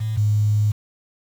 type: tone pair in turn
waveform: sine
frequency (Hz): 109.2 / 105.35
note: A2 / G#2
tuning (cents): -13 / +25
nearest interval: minor second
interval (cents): 62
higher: first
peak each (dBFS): -21 / -15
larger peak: second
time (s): 0-0.17 / 0.17-0.72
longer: second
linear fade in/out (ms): 10
effects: 7-bit